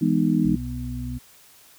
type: chord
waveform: sine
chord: E major seventh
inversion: none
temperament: just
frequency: 164.81 / 206 / 247.2 / 309 Hz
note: E3 / G#3 / B3 / D#4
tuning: 0 / -14 / +2 / -12 cents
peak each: -23 dBFS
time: 0.01-0.56 s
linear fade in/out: 10 ms
type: harmonic tone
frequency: 61.74 Hz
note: B1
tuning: in tune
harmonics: 1 / 2 / 4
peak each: -32 / -32 / -32 dBFS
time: 0.44-1.19 s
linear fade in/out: 20 ms
effects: white hiss -52 dBFS RMS until 1.78 s